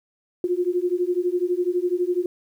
sine beating tone pair, 350.9 / 362.9 Hz, F4 / F#4, +8 / -34 cents, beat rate 12 Hz, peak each -23 dBFS, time 0.44-2.26 s, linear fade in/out 2 ms, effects 9-bit

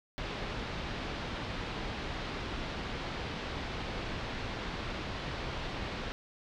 pink low-pass noise, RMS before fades -38 dBFS, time 0.18-6.12 s, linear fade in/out 0 ms, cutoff 4300 Hz, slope 24 dB/octave, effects none

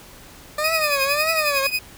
20% pulse tone with vibrato, 594 Hz, D5, 20 cents sharp, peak -16 dBFS, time 0.58-1.67 s, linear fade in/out 5 ms, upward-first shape triangle, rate 1.7 Hz, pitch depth 180 cents each way
30% pulse tone with tremolo, 2500 Hz, D#7, 8 cents sharp, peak -15 dBFS, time 0.64-1.79 s, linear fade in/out 2 ms, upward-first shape triangle, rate 11 Hz, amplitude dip 90%
effects pink hiss -44 dBFS RMS until 1.97 s

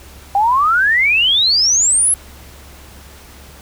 sine exponential sweep, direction up, 777 to 11175 Hz, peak -10 dBFS, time 0.35-2.14 s, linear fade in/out 2 ms, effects added 69 Hz sine -40 dBFS peak until 3.61 s + pink hiss -41 dBFS RMS until 3.61 s

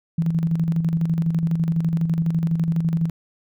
sine tone with tremolo, 164.81 Hz, E3, in tune, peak -16 dBFS, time 0.18-3.1 s, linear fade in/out 5 ms, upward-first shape square, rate 12 Hz, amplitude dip 50%, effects none

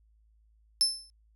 35% pulse tone with exponential decay, 5274 Hz, E8, in tune, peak -16 dBFS, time 0.81-1.1 s, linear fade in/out 0 ms, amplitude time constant 63 ms, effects added 54 Hz sine -61 dBFS peak until 1.35 s

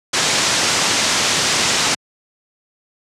white low-pass noise, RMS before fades -17 dBFS, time 0.13-1.95 s, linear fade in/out 10 ms, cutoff 7300 Hz, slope 24 dB/octave, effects high-pass 100 Hz 12 dB/octave + low-pass 11000 Hz 12 dB/octave

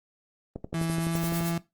click train, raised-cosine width 2 ms, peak -21 dBFS, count 11, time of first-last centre 0.56-1.407 s, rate 11.8 Hz
35% pulse tone with pitch glide, 164.81 to 168.47 Hz, E3 to E3, 0 to +38 cents, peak -25 dBFS, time 0.74-1.58 s, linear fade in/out 2 ms, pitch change +38 cents, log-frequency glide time 0.96-1.37 s
blue noise with tremolo, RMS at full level -35 dBFS, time 0.79-1.54 s, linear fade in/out 50 ms, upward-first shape sine, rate 9.1 Hz, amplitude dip 75%
effects noise-tail reverb RT60 0.2 s tail -17 dB re dry + Opus 32 kbps

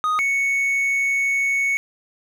triangle tone pair in turn, 1244.5 / 2217 Hz, D#6 / C#7, 0 / 0 cents, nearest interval minor seventh, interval 1000 cents, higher second, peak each -16 dBFS, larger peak neither, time 0.04-0.19 / 0.19-1.77 s, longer second, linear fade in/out 0 ms, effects none

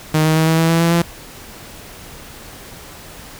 sawtooth tone with pitch steps, 155.56 / 157.55 / 159.56 / 161.6 / 163.67 / 165.76 / 167.88 / 170.03 Hz, D#3 / D#3 / D#3 / E3 / E3 / E3 / E3 / F3, 0 / +22 / +44 / -34 / -12 / +10 / +32 / -46 cents, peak -8 dBFS, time 0.14-1.02 s, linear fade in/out 5 ms, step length 110 ms, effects pink hiss -37 dBFS RMS until 3.39 s

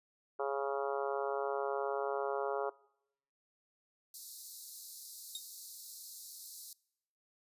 harmonic tone, 138.59 Hz, C#3, in tune, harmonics 3 / 4 / 5 / 6 / 7 / 8 / 9 / 10, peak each -37 / -39 / -41 / -43 / -44 / -45 / -46 / -47 dBFS, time 0.39-2.7 s, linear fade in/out 10 ms
white high-pass noise, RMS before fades -48 dBFS, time 4.14-6.73 s, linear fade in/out 2 ms, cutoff 3900 Hz, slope 96 dB/octave
sawtooth tone with exponential decay, 3729 Hz, A#7, in tune, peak -33 dBFS, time 5.35-5.45 s, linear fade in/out 2 ms, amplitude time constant 20 ms
effects noise-tail reverb RT60 0.8 s tail -24 dB re dry + resampled to 32000 Hz

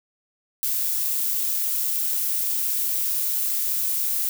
violet noise with amplitude modulation, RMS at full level -23 dBFS, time 0.63-4.29 s, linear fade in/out 0 ms, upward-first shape sine, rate 138 Hz, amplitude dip 25%, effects none

